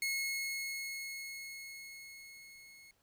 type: tone with level ramp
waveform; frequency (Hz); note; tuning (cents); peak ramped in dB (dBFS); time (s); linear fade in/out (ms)
sawtooth; 2174; C#7; -34; -29 to -52; 0.02-2.91; 2
effects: pink hiss -74 dBFS RMS until 3.02 s